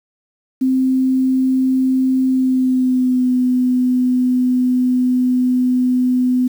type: tone with pitch glide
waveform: sine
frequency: 260.5 to 251.6 Hz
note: C4 to B3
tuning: -7 to +32 cents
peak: -12 dBFS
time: 0.61-6.48 s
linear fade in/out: 10 ms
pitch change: -61 cents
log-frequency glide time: 2.27-3.32 s
effects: 7-bit